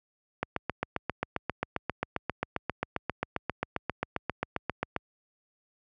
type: click train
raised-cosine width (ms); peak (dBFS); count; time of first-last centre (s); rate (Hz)
0.5; -13; 35; 0.43-4.963; 7.5
effects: high-pass 60 Hz 12 dB/octave